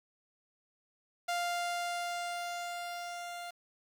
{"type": "tone with level ramp", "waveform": "sawtooth", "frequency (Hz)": 698.5, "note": "F5", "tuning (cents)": 0, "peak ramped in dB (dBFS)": [-27, -37], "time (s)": [1.28, 3.51], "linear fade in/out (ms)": 10, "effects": ["low-pass 10000 Hz 12 dB/octave", "9-bit"]}